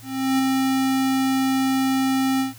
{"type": "tone with ADSR envelope", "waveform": "square", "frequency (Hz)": 265.2, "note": "C4", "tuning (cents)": 23, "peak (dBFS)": -17, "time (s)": [0.02, 2.54], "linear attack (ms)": 370, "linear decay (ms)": 6, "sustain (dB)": -2, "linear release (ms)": 140, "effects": ["added 114 Hz sine -43 dBFS peak until 2.58 s", "white hiss -47 dBFS RMS until 2.58 s"]}